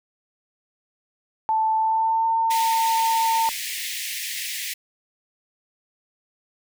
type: tone with pitch glide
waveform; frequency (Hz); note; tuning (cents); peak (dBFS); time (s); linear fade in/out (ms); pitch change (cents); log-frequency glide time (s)
sine; 880 to 904.2; A5 to A5; 0 to +47; -18; 1.49-3.49; 0; +47; 1.77-2.28
type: high-pass noise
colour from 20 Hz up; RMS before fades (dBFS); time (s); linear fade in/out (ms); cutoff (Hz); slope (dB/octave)
pink; -30; 2.5-4.74; 10; 1800; 96
effects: none